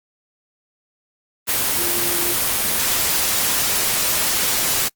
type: tone in noise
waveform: sine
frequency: 347.5 Hz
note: F4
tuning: 9 cents flat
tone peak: -28 dBFS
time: 1.77-2.34 s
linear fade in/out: 20 ms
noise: white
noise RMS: -19 dBFS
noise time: 1.47-4.89 s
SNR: -12 dB
effects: noise-tail reverb RT60 0.1 s tail -26 dB re dry + Opus 24 kbps